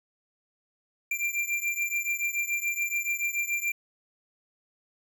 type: beating tone pair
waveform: square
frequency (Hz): 2369 / 2376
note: D7 / D7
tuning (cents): +14 / +20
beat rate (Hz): 7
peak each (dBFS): -30 / -32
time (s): 1.11-3.72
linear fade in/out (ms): 5
effects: none